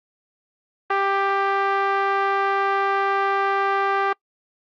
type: tone with low-pass filter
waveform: 5% pulse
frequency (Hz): 394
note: G4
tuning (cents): +9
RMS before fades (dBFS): -21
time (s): 0.9-4.13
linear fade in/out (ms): 5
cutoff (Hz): 1200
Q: 1.5
effects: noise-tail reverb RT60 0.1 s tail -26 dB re dry + Opus 24 kbps